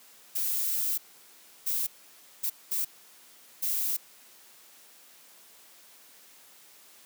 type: noise bursts at uneven times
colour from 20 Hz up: violet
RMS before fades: -29 dBFS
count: 5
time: 0.35-0.98 / 1.66-1.87 / 2.43-2.5 / 2.71-2.85 / 3.62-3.97 s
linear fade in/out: 10 ms
effects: white hiss -55 dBFS RMS until 7.05 s + high-pass 200 Hz 12 dB/octave